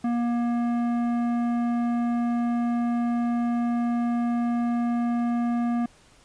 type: tone with tanh clipping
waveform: sine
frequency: 237.7 Hz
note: A#3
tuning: 34 cents sharp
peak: -24 dBFS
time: 0.04-5.86 s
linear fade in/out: 5 ms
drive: 13 dB
effects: pink hiss -56 dBFS RMS until 6.24 s + resampled to 22050 Hz